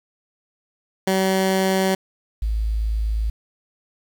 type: tone pair in turn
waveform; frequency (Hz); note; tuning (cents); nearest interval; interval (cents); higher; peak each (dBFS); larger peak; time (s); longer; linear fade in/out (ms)
15% pulse / sine; 190.3 / 54.12; F#3 / A1; +49 / -28; octave + minor seventh; 2177; first; -11 / -19; first; 1.07-1.95 / 2.42-3.3; neither; 5
effects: 8-bit